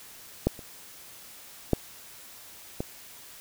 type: clicks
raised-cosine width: 2 ms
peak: -8 / -29 / -7 / -16 dBFS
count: 4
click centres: 0.47 / 0.592 / 1.733 / 2.805 s
effects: white hiss -48 dBFS RMS until 3.4 s